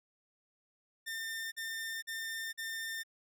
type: tone bursts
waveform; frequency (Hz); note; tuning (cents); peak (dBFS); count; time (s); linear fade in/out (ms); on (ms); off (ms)
sawtooth; 1804; A6; +43; -34; 4; 1.06-3.035; 20; 460; 45
effects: none